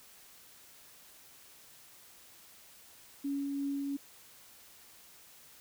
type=tone with tremolo; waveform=sine; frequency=280 Hz; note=C#4; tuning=18 cents sharp; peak=-31 dBFS; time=3.24-3.97 s; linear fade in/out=10 ms; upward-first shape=triangle; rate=2.9 Hz; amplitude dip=25%; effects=white hiss -57 dBFS RMS until 5.6 s